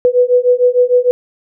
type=beating tone pair; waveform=sine; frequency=491.4 / 498 Hz; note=B4 / B4; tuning=-9 / +14 cents; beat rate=6.6 Hz; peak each=-11 dBFS; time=0.05-1.11 s; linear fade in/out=0 ms; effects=none